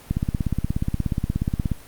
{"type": "click train", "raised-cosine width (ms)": 5, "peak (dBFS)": -9, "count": 28, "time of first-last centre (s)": [0.11, 1.717], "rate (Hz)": 16.8, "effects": ["pink hiss -46 dBFS RMS until 1.87 s", "Opus 32 kbps"]}